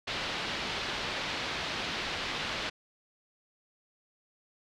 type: low-pass noise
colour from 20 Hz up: white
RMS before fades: -35 dBFS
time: 0.07-2.7 s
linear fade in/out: 10 ms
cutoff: 4100 Hz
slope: 24 dB/octave
effects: none